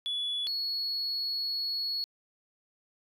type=tone pair in turn; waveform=sine; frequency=3416 / 4361 Hz; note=G#7 / C#8; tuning=+48 / -29 cents; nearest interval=major third; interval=423 cents; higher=second; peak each=-28 dBFS; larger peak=neither; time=0.06-0.47 / 0.47-2.04 s; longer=second; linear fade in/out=0 ms; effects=tanh soft clip ceiling -27 dBFS

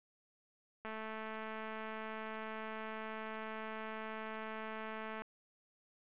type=click train; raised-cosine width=0.5 ms; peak=-30 dBFS; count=958; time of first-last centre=0.85-5.22 s; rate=219 Hz; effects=resampled to 8000 Hz + 10-bit

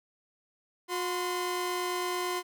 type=tone pair together; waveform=sawtooth; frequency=360 / 1031 Hz; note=F#4 / C6; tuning=-47 / -26 cents; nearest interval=octave + tritone; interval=1821 cents; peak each=-28 / -30 dBFS; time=0.88-2.43 s; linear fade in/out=50 ms; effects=none

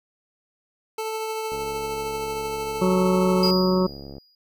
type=tone with tremolo; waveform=25% pulse; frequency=440 Hz; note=A4; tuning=in tune; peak=-22 dBFS; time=0.98-3.51 s; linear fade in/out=5 ms; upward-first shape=triangle; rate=13 Hz; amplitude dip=25%
type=click train; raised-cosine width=2 ms; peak=-26 dBFS; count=186; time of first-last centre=1.52-4.182 s; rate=69.5 Hz
type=harmonic tone; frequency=184.9 Hz; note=F#3; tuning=1 cent flat; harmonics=1 / 2 / 3 / 5 / 6 / 7; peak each=-20 / -22 / -26 / -32 / -32 / -35 dBFS; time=2.81-3.87 s; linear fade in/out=10 ms
type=tone with exponential decay; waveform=triangle; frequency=4887 Hz; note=D#8; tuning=32 cents flat; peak=-19 dBFS; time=3.43-4.35 s; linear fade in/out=2 ms; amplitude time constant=200 ms
effects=none

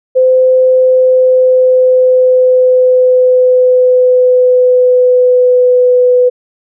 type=tone with pitch glide; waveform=sine; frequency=514 to 497.4 Hz; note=C5 to B4; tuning=-31 to +12 cents; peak=-4 dBFS; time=0.15-6.3 s; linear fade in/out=20 ms; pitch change=-57 cents; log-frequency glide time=0.6-6.13 s; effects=none

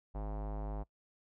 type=tone with low-pass filter; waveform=square; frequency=51.91 Hz; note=G#1; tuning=in tune; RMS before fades=-39 dBFS; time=0.14-0.84 s; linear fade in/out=20 ms; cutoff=810 Hz; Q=2.4; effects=noise-tail reverb RT60 0.1 s tail -22 dB re dry

